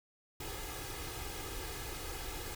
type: noise with comb filter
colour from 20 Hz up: pink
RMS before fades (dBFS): -42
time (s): 0.4-2.55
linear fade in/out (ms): 5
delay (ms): 2.4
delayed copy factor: +0.7
effects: none